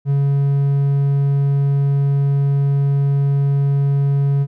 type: tone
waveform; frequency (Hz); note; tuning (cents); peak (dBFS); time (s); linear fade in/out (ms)
triangle; 140; C#3; +18; -11; 0.05-4.47; 50
effects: none